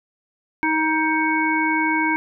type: harmonic tone with a mistuned harmonic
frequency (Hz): 314.4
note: D#4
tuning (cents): +18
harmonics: 1 / 3 / 5 / 7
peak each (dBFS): -22 / -22 / -25 / -23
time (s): 0.63-2.16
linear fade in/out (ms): 0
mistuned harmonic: 7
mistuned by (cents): +17
effects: none